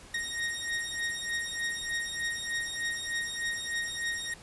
sawtooth beating tone pair, 1864.7 / 1868 Hz, A#6 / A#6, 0 / +3 cents, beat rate 3.3 Hz, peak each -31 dBFS, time 0.14-4.34 s, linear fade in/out 5 ms, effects pink hiss -51 dBFS RMS until 4.42 s + resampled to 24000 Hz

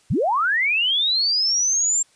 sine linear sweep, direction up, 73.42 to 7459 Hz, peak -17 dBFS, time 0.1-2.03 s, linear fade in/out 10 ms, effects white hiss -58 dBFS RMS until 2.15 s + resampled to 22050 Hz

